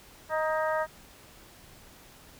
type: harmonic tone with a mistuned harmonic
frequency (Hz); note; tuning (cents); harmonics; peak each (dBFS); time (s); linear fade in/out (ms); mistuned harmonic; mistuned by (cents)
312.8; D#4; +9; 2 / 3 / 4 / 5 / 6; -28 / -32 / -34 / -36 / -38; 0.29-0.87; 50; 5; +34
effects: pink hiss -53 dBFS RMS until 2.39 s